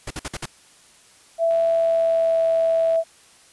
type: noise bursts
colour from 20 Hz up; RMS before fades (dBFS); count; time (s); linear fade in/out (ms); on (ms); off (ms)
pink; -29; 5; 0.07-0.458; 5; 36; 52
type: tone with pitch glide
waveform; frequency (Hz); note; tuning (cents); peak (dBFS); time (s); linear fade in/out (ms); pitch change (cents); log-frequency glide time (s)
sine; 664 to 657.1; E5 to E5; +12 to -6; -16; 1.38-3.04; 50; -18; 1.63-2.4
type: click train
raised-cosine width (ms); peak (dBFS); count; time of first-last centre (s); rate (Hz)
0.3; -26; 117; 1.51-2.958; 80.1
effects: white hiss -52 dBFS RMS until 3.52 s + resampled to 24000 Hz